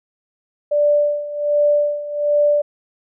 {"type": "tone with tremolo", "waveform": "sine", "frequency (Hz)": 587.3, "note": "D5", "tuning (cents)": 0, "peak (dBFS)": -11, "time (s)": [0.71, 2.62], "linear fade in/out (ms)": 10, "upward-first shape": "sine", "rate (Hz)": 1.3, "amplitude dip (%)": 80, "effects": []}